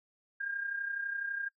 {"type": "tone with amplitude modulation", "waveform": "sine", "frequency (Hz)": 1610, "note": "G6", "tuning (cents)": 46, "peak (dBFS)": -31, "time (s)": [0.4, 1.49], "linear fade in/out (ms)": 10, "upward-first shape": "sine", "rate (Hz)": 32, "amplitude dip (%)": 60, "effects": ["noise-tail reverb RT60 0.1 s tail -22 dB re dry"]}